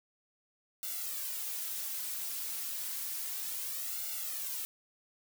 blue noise with flanger, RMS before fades -38 dBFS, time 0.83-4.65 s, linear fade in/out 0 ms, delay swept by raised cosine 1.4 to 4.5 ms, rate 0.31 Hz, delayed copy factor +0.85, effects none

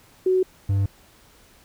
sine / triangle tone pair in turn, 372.2 / 98.58 Hz, F#4 / G2, +10 / +10 cents, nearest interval octave + major seventh, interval 2300 cents, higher first, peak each -16 dBFS, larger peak neither, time 0.26-0.43 / 0.69-0.86 s, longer neither, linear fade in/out 5 ms, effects pink hiss -54 dBFS RMS until 1.64 s

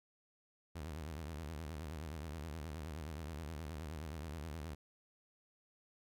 sawtooth tone with vibrato, 77.78 Hz, D#2, in tune, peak -39 dBFS, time 0.75-4.75 s, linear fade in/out 10 ms, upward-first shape sine, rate 9.5 Hz, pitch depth 160 cents each way, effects none

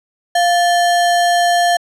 sine tone with sample-and-hold, 698.5 Hz, F5, in tune, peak -10 dBFS, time 0.35-1.77 s, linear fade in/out 5 ms, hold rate 2450 Hz, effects low-pass 9000 Hz 12 dB/octave

